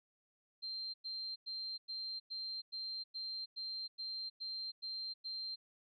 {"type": "tone bursts", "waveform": "sine", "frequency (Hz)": 4156, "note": "C8", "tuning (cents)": -12, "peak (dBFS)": -40, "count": 12, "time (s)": [0.62, 5.56], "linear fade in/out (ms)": 20, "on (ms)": 320, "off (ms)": 100, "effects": []}